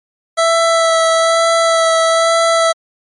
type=tone with vibrato; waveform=25% pulse; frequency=659.3 Hz; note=E5; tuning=in tune; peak=-6 dBFS; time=0.37-2.73 s; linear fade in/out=20 ms; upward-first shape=sine; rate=1.1 Hz; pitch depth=14 cents each way; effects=MP3 48 kbps